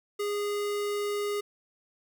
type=tone; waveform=square; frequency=411.2 Hz; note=G#4; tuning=17 cents flat; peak=-29 dBFS; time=0.19-1.41 s; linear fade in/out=10 ms; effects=11-bit